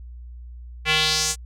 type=tone with band-pass filter sweep; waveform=square; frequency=155.56 Hz; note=D#3; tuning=in tune; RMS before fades=-21 dBFS; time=0.85-1.36 s; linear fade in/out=50 ms; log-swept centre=2400 to 7900 Hz; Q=2.4; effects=added 60 Hz sine -36 dBFS peak until 1.45 s